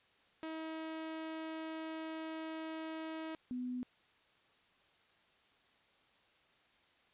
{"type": "tone pair in turn", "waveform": ["sawtooth", "sine"], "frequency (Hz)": [319.2, 249.6], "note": ["D#4", "B3"], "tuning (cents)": [44, 19], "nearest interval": "major third", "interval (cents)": 425, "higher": "first", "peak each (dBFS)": [-37, -37], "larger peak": "neither", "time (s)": [[0.43, 3.35], [3.51, 3.83]], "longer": "first", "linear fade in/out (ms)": 0, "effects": ["white hiss -69 dBFS RMS until 7.13 s", "resampled to 8000 Hz"]}